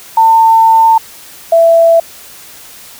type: tone pair in turn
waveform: sine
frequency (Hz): 899 / 665.2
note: A5 / E5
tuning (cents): +37 / +16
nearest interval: perfect fourth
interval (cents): 521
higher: first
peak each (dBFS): -3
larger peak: neither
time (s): 0.17-0.98 / 1.52-2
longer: first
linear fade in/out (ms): 5
effects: white hiss -34 dBFS RMS until 2.99 s